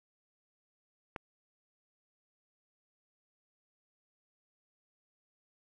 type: click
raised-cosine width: 0.5 ms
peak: -23 dBFS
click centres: 1.162 s
effects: none